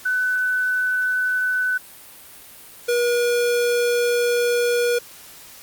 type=tone pair in turn; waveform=sine / square; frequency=1502 / 480.8 Hz; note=F#6 / B4; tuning=+26 / -46 cents; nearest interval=octave + minor sixth; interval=1972 cents; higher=first; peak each=-18 dBFS; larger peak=neither; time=0.05-1.78 / 2.88-4.99 s; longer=second; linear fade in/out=10 ms; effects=white hiss -43 dBFS RMS until 5.62 s + Opus 48 kbps